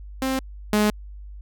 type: tone pair in turn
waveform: sawtooth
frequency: 263.9 / 210.6 Hz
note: C4 / G#3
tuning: +15 / +24 cents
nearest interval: major third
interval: 391 cents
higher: first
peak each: -18 / -13 dBFS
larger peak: second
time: 0.22-0.39 / 0.73-0.9 s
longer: neither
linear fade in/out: 2 ms
effects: added 50 Hz sine -36 dBFS peak until 1.41 s